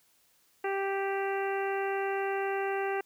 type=harmonic tone; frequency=392 Hz; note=G4; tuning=in tune; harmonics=1 / 2 / 3 / 4 / 5 / 6 / 7; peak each=-31 / -34 / -42 / -39 / -41 / -46 / -44 dBFS; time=0.64-3.01 s; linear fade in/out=5 ms; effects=white hiss -67 dBFS RMS until 3.05 s